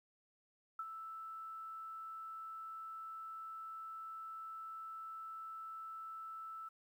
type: tone with ADSR envelope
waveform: sine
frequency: 1318.5 Hz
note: E6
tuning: in tune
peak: -38 dBFS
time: 0.79-6.69 s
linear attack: 4 ms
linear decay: 45 ms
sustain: -7 dB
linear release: 10 ms
effects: 12-bit